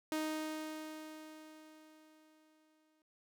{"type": "tone with exponential decay", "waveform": "sawtooth", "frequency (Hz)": 311.1, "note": "D#4", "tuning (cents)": 0, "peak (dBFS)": -30, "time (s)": [0.12, 3.02], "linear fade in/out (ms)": 1, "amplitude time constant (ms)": 630, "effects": []}